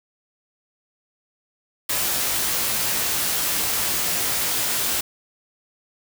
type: noise with comb filter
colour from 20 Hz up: white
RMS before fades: -23 dBFS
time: 1.89-5.01 s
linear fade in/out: 5 ms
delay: 18 ms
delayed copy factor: +0.5
effects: none